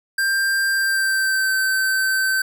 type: tone with pitch glide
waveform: square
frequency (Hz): 1585 to 1543.4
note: G6 to G6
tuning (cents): +19 to -27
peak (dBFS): -18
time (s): 0.18-2.42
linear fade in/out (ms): 5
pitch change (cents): -46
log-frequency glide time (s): 0.71-1.53
effects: none